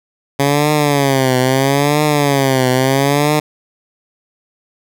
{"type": "tone with vibrato", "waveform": "10% pulse", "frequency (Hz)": 138.59, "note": "C#3", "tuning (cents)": 0, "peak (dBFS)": -3, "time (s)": [0.39, 3.4], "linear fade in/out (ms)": 10, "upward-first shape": "triangle", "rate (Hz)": 0.76, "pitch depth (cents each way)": 160, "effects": []}